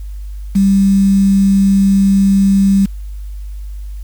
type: tone with quantisation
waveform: sine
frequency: 196 Hz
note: G3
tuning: in tune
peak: -7 dBFS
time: 0.55-2.86 s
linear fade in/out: 10 ms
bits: 5
effects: added 50 Hz sine -23 dBFS peak until 4.03 s + white hiss -51 dBFS RMS until 4.03 s